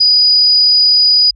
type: tone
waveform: sine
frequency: 4932 Hz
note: D#8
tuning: 16 cents flat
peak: -6 dBFS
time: 0-1.31 s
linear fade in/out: 10 ms
effects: added 50 Hz sine -41 dBFS peak until 1.35 s